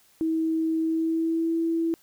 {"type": "tone with pitch glide", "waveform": "sine", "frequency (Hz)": [322, 330.1], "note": ["E4", "E4"], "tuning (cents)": [-41, 2], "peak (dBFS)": -22, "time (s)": [0.21, 1.94], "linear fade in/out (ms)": 0, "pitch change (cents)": 43, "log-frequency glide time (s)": [0.8, 1.57], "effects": ["white hiss -60 dBFS RMS until 2.02 s"]}